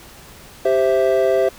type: chord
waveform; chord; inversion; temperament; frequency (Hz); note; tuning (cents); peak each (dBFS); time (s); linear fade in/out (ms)
triangle; C major; second; equal; 392 / 523.3 / 659.3; G4 / C5 / E5; 0 / 0 / 0; -16; 0.65-1.49; 5
effects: pink hiss -42 dBFS RMS until 1.58 s